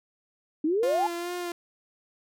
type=exponential sweep; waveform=sine; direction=up; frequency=293.7 to 880 Hz; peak=-22 dBFS; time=0.64-1.07 s; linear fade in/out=5 ms
type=tone with vibrato; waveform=sawtooth; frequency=349.2 Hz; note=F4; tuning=in tune; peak=-27 dBFS; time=0.83-1.52 s; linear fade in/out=2 ms; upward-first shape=sine; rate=2.4 Hz; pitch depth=32 cents each way
effects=none